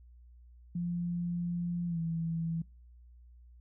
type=tone with pitch glide; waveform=sine; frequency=173.6 to 164.9 Hz; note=F3 to E3; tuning=-10 to +1 cents; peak=-31 dBFS; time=0.75-2.62 s; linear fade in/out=5 ms; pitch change=-89 cents; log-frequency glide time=1.87-1.99 s; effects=noise-tail reverb RT60 0.4 s tail -25 dB re dry + added 60 Hz sine -53 dBFS peak until 3.6 s